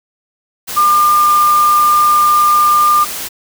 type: tone in noise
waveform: sine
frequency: 1200 Hz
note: D6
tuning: 37 cents sharp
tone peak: -7 dBFS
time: 0.76-3.05 s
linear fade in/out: 20 ms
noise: white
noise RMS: -23 dBFS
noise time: 0.67-3.29 s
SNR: +13 dB
effects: none